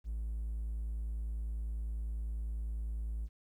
triangle tone, 55 Hz, A1, in tune, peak -32 dBFS, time 0.04-3.29 s, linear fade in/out 50 ms, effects tanh soft clip ceiling -29 dBFS + 12-bit

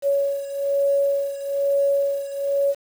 sine beating tone pair, 559 / 560.1 Hz, C#5 / C#5, +14 / +18 cents, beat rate 1.1 Hz, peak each -20 / -24 dBFS, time 0.02-2.75 s, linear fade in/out 50 ms, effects 7-bit

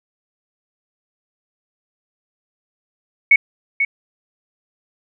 sine tone with echo, 2217 Hz, C#7, in tune, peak -6 dBFS, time 3.31-3.36 s, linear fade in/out 5 ms, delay 490 ms, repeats 1, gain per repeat -8 dB, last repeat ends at 3.85 s, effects none

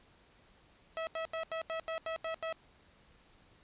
sawtooth tone bursts, 649 Hz, E5, 27 cents flat, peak -31 dBFS, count 9, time 0.97-2.526 s, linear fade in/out 0 ms, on 100 ms, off 82 ms, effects pink hiss -64 dBFS RMS until 3.63 s + resampled to 8000 Hz

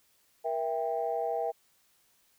sine chord, E diminished, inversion second, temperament just, 474.7 / 659.3 / 791.1 Hz, Bb4 / E5 / G5, +31 / 0 / +16 cents, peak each -33 / -32 / -33 dBFS, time 0.44-1.52 s, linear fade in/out 20 ms, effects tanh soft clip ceiling -19 dBFS + white hiss -68 dBFS RMS until 2.38 s

